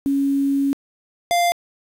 sine / square tone pair in turn, 277.2 / 695.7 Hz, C#4 / F5, 0 / -7 cents, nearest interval octave + major third, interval 1593 cents, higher second, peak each -16 dBFS, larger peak neither, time 0.06-0.73 / 1.31-1.52 s, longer first, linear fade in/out 0 ms, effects resampled to 32000 Hz + 7-bit

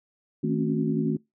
sine tone cluster, 159 / 221.6 / 266.2 / 276.9 / 365.9 Hz, D#3 / A3 / C4 / C#4 / F#4, +38 / +13 / +30 / -2 / -19 cents, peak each -28 / -27 / -30 / -31 / -31 dBFS, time 0.43-1.17 s, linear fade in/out 10 ms, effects noise-tail reverb RT60 0.2 s tail -24 dB re dry

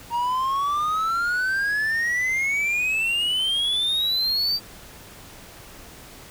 triangle exponential sweep, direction up, 932.3 to 4699 Hz, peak -19 dBFS, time 0.1-4.6 s, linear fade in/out 50 ms, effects pink hiss -44 dBFS RMS until 6.3 s

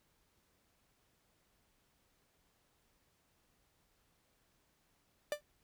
45% pulse tone with exponential decay, 591 Hz, D5, 11 cents sharp, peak -30 dBFS, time 5.32-5.41 s, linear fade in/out 1 ms, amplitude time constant 19 ms, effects pink hiss -75 dBFS RMS until 5.63 s

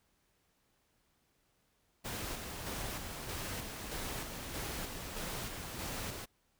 pink noise with tremolo, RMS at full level -40 dBFS, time 2.04-6.26 s, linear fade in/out 20 ms, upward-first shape square, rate 1.6 Hz, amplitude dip 35%, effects pink hiss -75 dBFS RMS until 6.59 s

